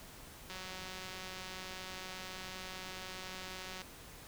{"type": "click train", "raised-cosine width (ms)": 0.2, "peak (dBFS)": -28, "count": 618, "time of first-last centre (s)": [0.5, 3.817], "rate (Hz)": 186, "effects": ["pink hiss -53 dBFS RMS until 4.27 s"]}